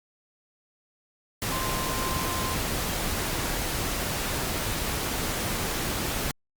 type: tone in noise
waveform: sine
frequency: 1044 Hz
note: C6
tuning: 4 cents flat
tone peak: -33 dBFS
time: 1.52-2.55 s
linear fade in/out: 0 ms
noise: pink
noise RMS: -29 dBFS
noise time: 1.42-6.31 s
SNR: -7 dB
effects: Opus 48 kbps